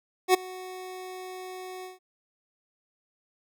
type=tone with ADSR envelope; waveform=25% pulse; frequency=370 Hz; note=F#4; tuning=in tune; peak=-11 dBFS; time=0.28-1.99 s; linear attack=61 ms; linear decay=11 ms; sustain=-23 dB; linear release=150 ms; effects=none